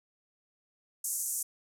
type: band-pass noise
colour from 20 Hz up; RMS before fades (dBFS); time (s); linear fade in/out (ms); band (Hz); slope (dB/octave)
pink; -34; 1.04-1.43; 5; 6500 to 13000; 48
effects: none